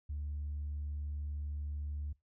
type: tone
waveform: sine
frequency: 73.42 Hz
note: D2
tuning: in tune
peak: -35 dBFS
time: 0.09-2.13 s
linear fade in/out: 10 ms
effects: noise-tail reverb RT60 0.2 s tail -23 dB re dry + tanh soft clip ceiling -33 dBFS